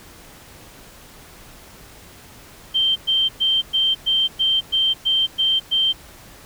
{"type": "tone bursts", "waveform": "sine", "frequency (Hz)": 3136, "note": "G7", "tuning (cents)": 0, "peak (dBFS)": -15, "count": 10, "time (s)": [2.74, 5.93], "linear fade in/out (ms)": 20, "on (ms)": 220, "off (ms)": 110, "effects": ["pink hiss -44 dBFS RMS until 6.45 s"]}